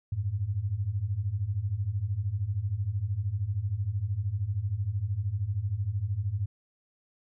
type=beating tone pair; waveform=sine; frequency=92.5 / 105.5 Hz; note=F#2 / G#2; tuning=0 / +28 cents; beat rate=13 Hz; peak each=-32 / -29 dBFS; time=0.12-6.46 s; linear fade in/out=5 ms; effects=none